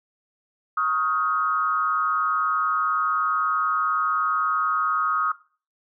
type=tone with frequency modulation; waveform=sine; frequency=1256 Hz; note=D#6; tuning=16 cents sharp; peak=-20 dBFS; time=0.77-5.32 s; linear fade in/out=5 ms; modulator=149 Hz; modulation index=0.8; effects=noise-tail reverb RT60 0.4 s tail -18 dB re dry